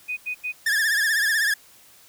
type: tone bursts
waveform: sine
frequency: 2489 Hz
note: D#7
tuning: in tune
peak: -25 dBFS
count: 3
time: 0.08-0.525 s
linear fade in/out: 20 ms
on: 91 ms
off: 86 ms
type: tone with vibrato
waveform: 45% pulse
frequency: 1722 Hz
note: A6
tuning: 38 cents flat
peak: -19 dBFS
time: 0.66-1.54 s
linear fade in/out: 5 ms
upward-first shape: triangle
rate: 16 Hz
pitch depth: 120 cents each way
effects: white hiss -52 dBFS RMS until 2.08 s